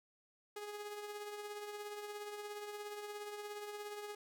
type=tone with tremolo; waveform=sawtooth; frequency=415.3 Hz; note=G#4; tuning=in tune; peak=-38 dBFS; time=0.56-4.15 s; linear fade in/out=5 ms; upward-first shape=triangle; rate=17 Hz; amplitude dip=50%; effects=none